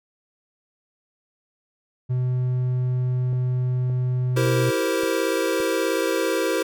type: tone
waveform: triangle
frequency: 126.1 Hz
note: B2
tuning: 36 cents sharp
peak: -18 dBFS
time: 2.09-4.71 s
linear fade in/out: 20 ms
type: click train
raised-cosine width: 2 ms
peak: -25 dBFS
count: 5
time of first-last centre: 3.33-5.603 s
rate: 1.76 Hz
type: chord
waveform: square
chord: C dominant seventh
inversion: first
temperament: equal with one note detuned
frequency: 329.6 / 387.9 / 466.2 / 523.3 Hz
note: E4 / G4 / Bb4 / C5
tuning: 0 / -18 / 0 / 0 cents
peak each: -27 dBFS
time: 4.36-6.63 s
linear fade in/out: 10 ms
effects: none